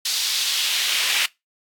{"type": "noise with high-pass filter sweep", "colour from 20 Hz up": "brown", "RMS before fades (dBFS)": -22, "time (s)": [0.05, 1.26], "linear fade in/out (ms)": 5, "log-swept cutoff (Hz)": [4300, 2700], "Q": 1.8, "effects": ["noise-tail reverb RT60 0.2 s tail -22 dB re dry", "AAC 64 kbps"]}